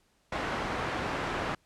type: low-pass noise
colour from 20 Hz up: white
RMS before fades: -33 dBFS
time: 0.32-1.55 s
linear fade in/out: 5 ms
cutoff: 1400 Hz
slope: 12 dB/octave
effects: pink hiss -69 dBFS RMS until 1.65 s + low-pass 10000 Hz 12 dB/octave